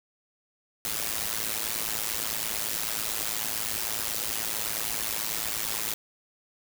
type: noise with amplitude modulation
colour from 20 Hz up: white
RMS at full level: -27 dBFS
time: 0.85-5.94 s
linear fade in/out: 0 ms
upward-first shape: sine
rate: 109 Hz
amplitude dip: 85%
effects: none